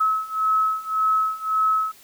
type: beating tone pair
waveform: sine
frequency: 1289 / 1290.8 Hz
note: E6 / E6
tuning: -39 / -37 cents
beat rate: 1.8 Hz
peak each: -23 / -21 dBFS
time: 0-1.92 s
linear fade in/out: 10 ms
effects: white hiss -50 dBFS RMS until 2.03 s